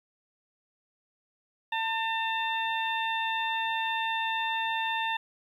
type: harmonic tone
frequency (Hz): 899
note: A5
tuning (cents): +37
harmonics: 1 / 2 / 3 / 4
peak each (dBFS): -30 / -33 / -35 / -36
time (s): 1.72-5.17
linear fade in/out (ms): 5
effects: 10-bit